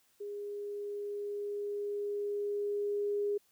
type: tone with level ramp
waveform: sine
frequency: 409.6 Hz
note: G#4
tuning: 24 cents flat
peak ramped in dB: -38 to -29 dBFS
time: 0.2-3.38 s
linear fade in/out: 10 ms
effects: white hiss -70 dBFS RMS until 3.51 s